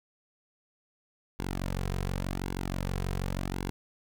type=tone with flanger; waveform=sawtooth; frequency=46.25 Hz; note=F#1; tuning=in tune; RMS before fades=-33 dBFS; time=1.39-3.7 s; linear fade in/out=0 ms; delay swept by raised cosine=1.6 to 3.5 ms; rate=0.89 Hz; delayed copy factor=-0.7; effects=none